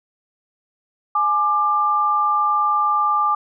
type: tone pair together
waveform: sine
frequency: 840.7 / 1189 Hz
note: G#5 / D6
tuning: +21 / +21 cents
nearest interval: tritone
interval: 600 cents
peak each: -22 / -16 dBFS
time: 1.15-3.35 s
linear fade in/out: 5 ms
effects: none